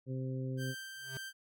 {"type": "harmonic tone", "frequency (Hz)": 130.5, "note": "C3", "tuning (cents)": -4, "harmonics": [1, 2, 3, 4], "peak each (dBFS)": [-36, -42, -46, -48], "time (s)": [0.06, 0.75], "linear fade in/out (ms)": 50}
{"type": "tone with tremolo", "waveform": "sawtooth", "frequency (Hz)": 1568, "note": "G6", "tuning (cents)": 0, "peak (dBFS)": -38, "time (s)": [0.57, 1.33], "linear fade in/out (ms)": 50, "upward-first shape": "sine", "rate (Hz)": 2, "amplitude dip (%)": 35}
{"type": "tone with exponential growth", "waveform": "square", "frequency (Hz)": 132.5, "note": "C3", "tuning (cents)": 22, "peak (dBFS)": -39, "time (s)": [0.95, 1.17], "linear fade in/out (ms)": 0, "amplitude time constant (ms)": 46}
{"effects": []}